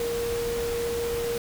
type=tone in noise; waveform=sine; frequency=470 Hz; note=A#4; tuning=14 cents sharp; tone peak=-26 dBFS; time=0-1.38 s; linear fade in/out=2 ms; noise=pink; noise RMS=-35 dBFS; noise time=0-1.38 s; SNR=+6 dB; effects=none